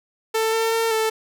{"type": "tone with pitch steps", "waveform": "sawtooth", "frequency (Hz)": [444.3, 450.5, 453.9, 441.1], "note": ["A4", "A4", "A#4", "A4"], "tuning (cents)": [17, 41, -46, 4], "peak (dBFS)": -15, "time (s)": [0.34, 1.1], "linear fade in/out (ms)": 10, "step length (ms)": 190, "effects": []}